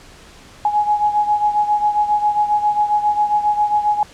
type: beating tone pair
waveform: sine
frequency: 835 / 842.4 Hz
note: G#5 / G#5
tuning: +9 / +24 cents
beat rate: 7.4 Hz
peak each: -15 / -20 dBFS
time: 0.65-4.03 s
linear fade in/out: 2 ms
effects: pink hiss -43 dBFS RMS until 4.13 s + low-pass 8000 Hz 12 dB/octave